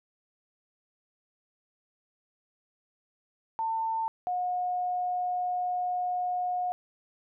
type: tone pair in turn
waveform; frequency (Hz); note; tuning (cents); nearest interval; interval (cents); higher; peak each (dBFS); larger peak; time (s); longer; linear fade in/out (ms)
sine; 897 / 722.4; A5 / F#5; +33 / -42; major third; 375; first; -27; neither; 3.59-4.08 / 4.27-6.72; second; 0
effects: none